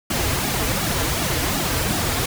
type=noise with flanger; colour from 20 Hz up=pink; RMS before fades=-22 dBFS; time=0.1-2.26 s; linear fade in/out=5 ms; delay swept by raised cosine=1.9 to 5.5 ms; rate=2.7 Hz; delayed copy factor=-1; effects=none